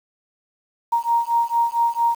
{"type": "beating tone pair", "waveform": "sine", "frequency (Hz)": [932.3, 936.7], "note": ["A#5", "A#5"], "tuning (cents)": [0, 8], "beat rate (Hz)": 4.4, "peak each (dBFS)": [-20, -20], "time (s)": [0.92, 2.15], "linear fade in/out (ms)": 10, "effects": ["7-bit"]}